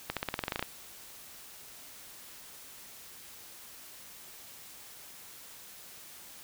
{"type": "accelerating click train", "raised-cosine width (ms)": 0.3, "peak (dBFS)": -15, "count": 12, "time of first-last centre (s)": [0.1, 0.626], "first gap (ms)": 67, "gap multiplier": 0.93, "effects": ["white hiss -50 dBFS RMS until 6.43 s"]}